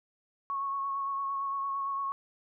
sine tone with vibrato, 1102 Hz, C#6, 11 cents flat, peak -30 dBFS, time 0.5-2.12 s, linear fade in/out 0 ms, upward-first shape sine, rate 8.8 Hz, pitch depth 20 cents each way, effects none

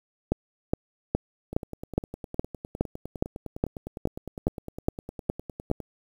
two click trains, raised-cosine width 2 ms, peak -9 / -22 dBFS, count 14 / 43, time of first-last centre 0.32-5.714 / 1.53-5.803 s, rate 2.41 / 9.83 Hz, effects 8-bit

